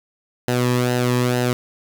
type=tone with flanger; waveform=sawtooth; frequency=123.7 Hz; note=B2; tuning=3 cents sharp; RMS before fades=-19 dBFS; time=0.48-1.53 s; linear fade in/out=0 ms; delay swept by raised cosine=0.87 to 1.41 ms; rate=2.2 Hz; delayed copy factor=-0.65; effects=none